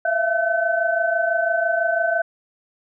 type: tone cluster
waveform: sine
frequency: 658 / 684 / 1522 Hz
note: E5 / F5 / F#6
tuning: -3 / -36 / +48 cents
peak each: -22 dBFS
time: 0.05-2.22 s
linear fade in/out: 5 ms
effects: none